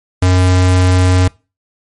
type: tone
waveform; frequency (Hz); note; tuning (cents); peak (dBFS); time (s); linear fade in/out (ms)
square; 91.6; F#2; -17; -8; 0.22-1.28; 5
effects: noise-tail reverb RT60 0.3 s tail -24 dB re dry + MP3 48 kbps